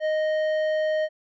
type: tone with tanh clipping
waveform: sine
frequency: 621 Hz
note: D#5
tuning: 3 cents flat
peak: -23 dBFS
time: 0-1.09 s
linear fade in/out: 50 ms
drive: 10 dB
effects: none